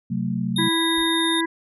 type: chord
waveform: sine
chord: F# diminished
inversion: second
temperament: equal with one note detuned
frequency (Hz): 130.81 / 185 / 223.2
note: C3 / F#3 / A3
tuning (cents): 0 / 0 / +25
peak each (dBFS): -28 / -25 / -26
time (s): 0.1-0.69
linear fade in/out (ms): 10
type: tone with pitch glide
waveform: square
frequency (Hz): 3700 to 3674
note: A#7 to A#7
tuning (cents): -14 to -26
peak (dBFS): -23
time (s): 0.56-1.41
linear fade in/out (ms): 5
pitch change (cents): -12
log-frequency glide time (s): 0.99-1.27
type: harmonic tone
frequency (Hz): 329.8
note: E4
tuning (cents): +1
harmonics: 1 / 3 / 5 / 6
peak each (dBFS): -22 / -27 / -29 / -30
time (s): 0.58-1.46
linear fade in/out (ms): 10
type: noise with exponential decay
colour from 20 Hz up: brown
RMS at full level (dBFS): -39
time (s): 0.97-1.19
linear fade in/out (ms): 0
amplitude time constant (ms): 47
effects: none